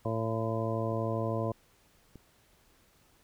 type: harmonic tone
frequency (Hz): 112.5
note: A2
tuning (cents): +39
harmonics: 1 / 2 / 3 / 4 / 5 / 6 / 8 / 9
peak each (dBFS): -33 / -38 / -38 / -38 / -36 / -38 / -50 / -40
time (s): 0.05-1.52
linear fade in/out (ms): 5
type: clicks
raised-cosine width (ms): 3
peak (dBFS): -35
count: 2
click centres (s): 0.928 / 2.157
effects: pink hiss -65 dBFS RMS until 3.23 s